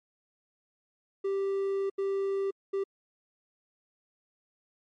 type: tone bursts at uneven times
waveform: triangle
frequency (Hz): 392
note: G4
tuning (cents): 0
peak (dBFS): -25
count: 3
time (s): 1.24-1.9 / 1.98-2.51 / 2.73-2.84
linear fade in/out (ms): 10
effects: MP3 48 kbps